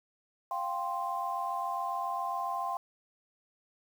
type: chord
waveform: sine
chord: F suspended second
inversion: none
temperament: just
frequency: 698.5 / 785.8 / 1047.7 Hz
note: F5 / G5 / C6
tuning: 0 / +4 / +2 cents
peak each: -37 / -36 / -34 dBFS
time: 0.51-2.77 s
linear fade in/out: 2 ms
effects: 9-bit